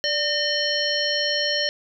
harmonic tone with a mistuned harmonic, 609 Hz, D#5, 37 cents flat, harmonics 1 / 3 / 5 / 7 / 9, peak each -27 / -27 / -27 / -27 / -27 dBFS, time 0.04-1.69 s, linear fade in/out 0 ms, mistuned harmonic 1, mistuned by -71 cents, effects none

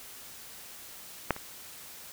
clicks, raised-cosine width 0.5 ms, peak -9 / -25 dBFS, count 2, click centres 1.307 / 1.364 s, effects white hiss -47 dBFS RMS until 2.12 s

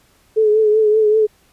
sine tone with vibrato, 430.2 Hz, A4, 39 cents flat, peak -10 dBFS, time 0.36-1.27 s, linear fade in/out 20 ms, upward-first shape triangle, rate 5.2 Hz, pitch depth 51 cents each way, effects pink hiss -55 dBFS RMS until 1.52 s + resampled to 32000 Hz

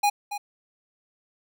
square tone with echo, 821 Hz, G#5, 20 cents flat, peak -19 dBFS, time 0.03-0.1 s, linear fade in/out 10 ms, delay 280 ms, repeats 1, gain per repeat -11 dB, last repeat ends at 0.38 s, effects none

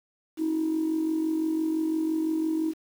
sine tone with amplitude modulation, 318.3 Hz, D#4, 39 cents sharp, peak -20 dBFS, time 0.37-2.74 s, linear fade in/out 50 ms, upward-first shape sine, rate 45.9 Hz, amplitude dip 60%, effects tanh soft clip ceiling -19 dBFS + 8-bit

